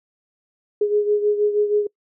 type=beating tone pair; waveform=sine; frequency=415.3 / 421.6 Hz; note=G#4 / G#4; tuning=0 / +26 cents; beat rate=6.3 Hz; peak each=-17 / -23 dBFS; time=0.81-1.87 s; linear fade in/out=5 ms; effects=noise-tail reverb RT60 0.1 s tail -25 dB re dry